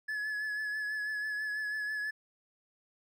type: tone with vibrato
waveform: triangle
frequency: 1708 Hz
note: G#6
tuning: 48 cents sharp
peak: -31 dBFS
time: 0.08-2.11 s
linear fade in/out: 10 ms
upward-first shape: triangle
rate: 6.1 Hz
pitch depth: 35 cents each way
effects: none